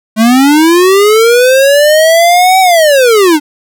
square linear two-way sweep, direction up then down, 212.9 to 765 to 285.2 Hz, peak -4 dBFS, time 0.16-3.4 s, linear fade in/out 50 ms, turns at 2.6 s, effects none

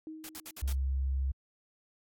sine tone with exponential decay, 314.7 Hz, D#4, 20 cents sharp, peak -38 dBFS, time 0.07-0.81 s, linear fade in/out 1 ms, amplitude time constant 160 ms
white noise bursts, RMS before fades -44 dBFS, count 5, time 0.24-0.726 s, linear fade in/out 0 ms, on 50 ms, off 59 ms
sine tone, 66.9 Hz, C2, 39 cents sharp, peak -28 dBFS, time 0.62-1.32 s, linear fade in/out 10 ms
effects AAC 64 kbps

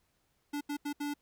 square tone bursts at uneven times, 290.5 Hz, D4, 19 cents flat, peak -34 dBFS, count 4, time 0.53-0.61 / 0.69-0.77 / 0.85-0.93 / 1-1.14 s, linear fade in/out 10 ms, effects pink hiss -75 dBFS RMS until 1.21 s

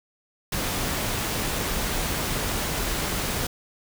pink noise, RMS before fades -27 dBFS, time 0.52-3.47 s, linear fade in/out 5 ms, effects none

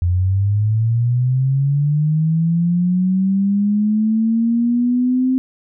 sine linear sweep, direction up, 86 to 260.8 Hz, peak -13 dBFS, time 0.02-5.38 s, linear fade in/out 0 ms, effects none

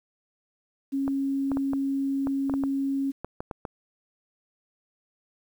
sine tone, 273.8 Hz, C#4, 21 cents flat, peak -24 dBFS, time 0.92-3.12 s, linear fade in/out 20 ms
clicks, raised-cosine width 1 ms, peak -19 dBFS, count 12, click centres 1.079 / 1.517 / 1.571 / 1.734 / 2.271 / 2.497 / 2.539 / 2.637 / 3.246 / 3.405 / 3.512 / 3.652 s
effects 9-bit

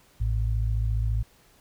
sine tone pair together, 54.55 / 109.1 Hz, A1 / A2, -14 / -14 cents, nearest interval octave, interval 1200 cents, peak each -24 / -27 dBFS, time 0.2-1.23 s, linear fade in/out 10 ms, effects pink hiss -59 dBFS RMS until 1.6 s

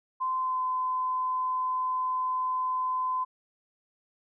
sine tone with pitch glide, 1033 to 1021.7 Hz, C6 to C6, -22 to -42 cents, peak -26 dBFS, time 0.2-3.25 s, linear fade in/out 20 ms, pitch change -20 cents, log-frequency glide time 0.39-0.62 s, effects none

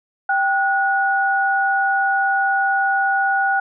sine tone pair together, 783.1 / 1458 Hz, G5 / F#6, -2 / -26 cents, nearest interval major seventh, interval 1076 cents, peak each -18 dBFS, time 0.29-3.6 s, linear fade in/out 5 ms, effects none

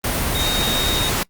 sine tone in noise, 3729 Hz, A#7, in tune, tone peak -21 dBFS, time 0.35-1.09 s, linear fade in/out 2 ms, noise pink, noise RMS -21 dBFS, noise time 0.04-1.23 s, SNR -3 dB, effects noise-tail reverb RT60 0.1 s tail -23 dB re dry + Opus 32 kbps

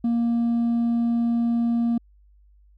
triangle tone with hard clipping, 234.3 Hz, A#3, 9 cents sharp, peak -18 dBFS, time 0.04-1.98 s, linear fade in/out 5 ms, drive 1 dB, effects added 50 Hz sine -52 dBFS peak until 2.77 s

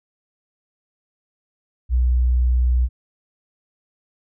sine tone, 61.74 Hz, B1, in tune, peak -14 dBFS, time 1.89-2.89 s, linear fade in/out 50 ms, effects none

